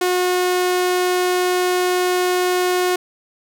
sawtooth tone, 362.2 Hz, F#4, 37 cents flat, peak -12 dBFS, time 0.01-2.96 s, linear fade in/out 5 ms, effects none

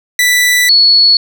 sawtooth / sine tone pair in turn, 1975 / 4393 Hz, B6 / C#8, 0 / -16 cents, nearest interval octave + major second, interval 1384 cents, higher second, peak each -4 dBFS, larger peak neither, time 0.19-0.69 / 0.69-1.17 s, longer first, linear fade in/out 2 ms, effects none

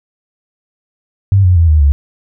sine tone with pitch steps, 98.2 / 90.57 / 83.54 / 77.05 / 71.06 Hz, G2 / F#2 / E2 / D#2 / C#2, +4 / -36 / +24 / -16 / +44 cents, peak -5 dBFS, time 1.32-1.92 s, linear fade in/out 0 ms, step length 120 ms, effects none

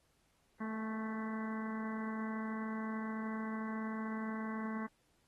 harmonic tone with a mistuned harmonic, 220 Hz, A3, in tune, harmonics 1 / 2 / 3 / 4 / 5 / 6 / 7 / 8 / 9, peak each -38 / -51 / -54 / -53 / -47 / -60 / -53 / -57 / -54 dBFS, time 0.6-4.87 s, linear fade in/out 10 ms, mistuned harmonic 4, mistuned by -24 cents, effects pink hiss -75 dBFS RMS until 5.27 s + AAC 32 kbps

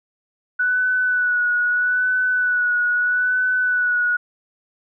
sine tone with vibrato, 1480 Hz, F#6, in tune, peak -16 dBFS, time 0.59-4.17 s, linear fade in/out 10 ms, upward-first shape sine, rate 0.78 Hz, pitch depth 28 cents each way, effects none

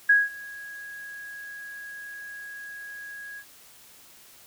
sine tone with ADSR envelope, 1655 Hz, G#6, 6 cents flat, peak -13 dBFS, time 0.09-3.45 s, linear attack 8 ms, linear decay 190 ms, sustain -24 dB, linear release 74 ms, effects white hiss -52 dBFS RMS until 4.46 s

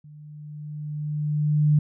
sine tone with level ramp, 149.8 Hz, D3, 35 cents sharp, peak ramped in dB -43 to -14 dBFS, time 0.04-1.79 s, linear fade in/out 5 ms, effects none

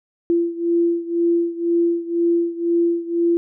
sine beating tone pair, 339.9 / 341.9 Hz, F4 / F4, -47 / -37 cents, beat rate 2 Hz, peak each -18 / -21 dBFS, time 0.3-3.37 s, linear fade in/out 0 ms, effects none

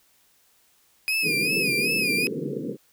35% pulse tone with vibrato, 2489 Hz, D#7, in tune, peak -20 dBFS, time 1.08-2.27 s, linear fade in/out 0 ms, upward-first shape sine, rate 2.6 Hz, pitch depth 93 cents each way
white band-pass noise, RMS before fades -30 dBFS, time 1.22-2.77 s, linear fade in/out 50 ms, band 130 to 490 Hz, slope 96 dB/octave
effects white hiss -62 dBFS RMS until 2.92 s

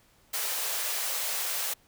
white high-pass noise, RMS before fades -31 dBFS, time 0.33-1.74 s, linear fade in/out 10 ms, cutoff 440 Hz, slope 48 dB/octave, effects pink hiss -63 dBFS RMS until 1.87 s

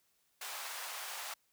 pink high-pass noise, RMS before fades -43 dBFS, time 0.41-1.34 s, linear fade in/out 5 ms, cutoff 720 Hz, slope 24 dB/octave, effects white hiss -75 dBFS RMS until 1.52 s

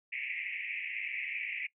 pink band-pass noise, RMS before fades -38 dBFS, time 0.12-1.67 s, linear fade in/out 10 ms, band 2000 to 2600 Hz, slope 96 dB/octave, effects noise-tail reverb RT60 0.1 s tail -20 dB re dry

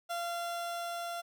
30% pulse tone with level ramp, 688 Hz, F5, 26 cents flat, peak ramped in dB -31 to -34 dBFS, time 0.09-1.22 s, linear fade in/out 20 ms, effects none

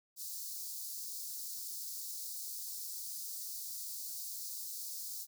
white high-pass noise, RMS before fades -43 dBFS, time 0.16-5.27 s, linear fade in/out 50 ms, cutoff 4300 Hz, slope 48 dB/octave, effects none

